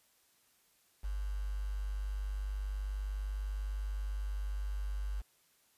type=tone with quantisation; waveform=sine; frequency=49.87 Hz; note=G1; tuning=30 cents sharp; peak=-34 dBFS; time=1.03-5.22 s; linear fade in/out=20 ms; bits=9; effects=white hiss -70 dBFS RMS until 5.77 s + resampled to 32000 Hz